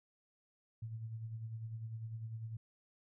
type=tone with tremolo; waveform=sine; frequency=112.2 Hz; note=A2; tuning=34 cents sharp; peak=-39 dBFS; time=0.82-2.57 s; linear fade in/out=5 ms; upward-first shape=sine; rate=10 Hz; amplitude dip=50%; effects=none